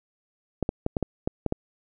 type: clicks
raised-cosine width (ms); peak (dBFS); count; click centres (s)
2; -11; 8; 0.627 / 0.691 / 0.864 / 0.968 / 1.027 / 1.275 / 1.463 / 1.524
effects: none